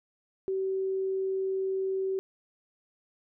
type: tone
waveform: sine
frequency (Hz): 382.6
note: G4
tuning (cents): -42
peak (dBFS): -27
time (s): 0.48-2.19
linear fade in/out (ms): 0
effects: none